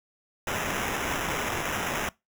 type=noise with sample-and-hold; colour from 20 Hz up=violet; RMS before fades=-30 dBFS; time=0.47-2.09 s; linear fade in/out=2 ms; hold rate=4410 Hz; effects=noise-tail reverb RT60 0.2 s tail -22 dB re dry